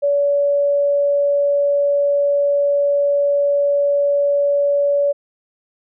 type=tone; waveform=sine; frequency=570 Hz; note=C#5; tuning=48 cents sharp; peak=-13 dBFS; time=0.02-5.13 s; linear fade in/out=20 ms; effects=none